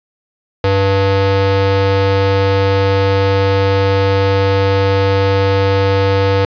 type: ring-modulated tone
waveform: square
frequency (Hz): 196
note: G3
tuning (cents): 0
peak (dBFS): -8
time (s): 0.64-6.45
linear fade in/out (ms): 2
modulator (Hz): 293
effects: resampled to 11025 Hz + 7-bit